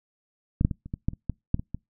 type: clicks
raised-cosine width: 5 ms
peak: -10 / -6 / -17 / -27 / -18 / -11 / -26 / -15 / -8 / -20 / -19 dBFS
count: 11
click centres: 0.611 / 0.649 / 0.712 / 0.86 / 0.939 / 1.085 / 1.134 / 1.297 / 1.544 / 1.595 / 1.746 s
effects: noise-tail reverb RT60 0.2 s tail -26 dB re dry